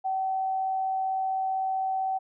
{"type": "tone with amplitude modulation", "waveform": "sine", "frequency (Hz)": 763, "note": "G5", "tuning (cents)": -47, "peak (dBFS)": -24, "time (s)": [0.04, 2.19], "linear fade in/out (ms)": 20, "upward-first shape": "sine", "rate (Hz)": 95.7, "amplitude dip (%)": 25, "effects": []}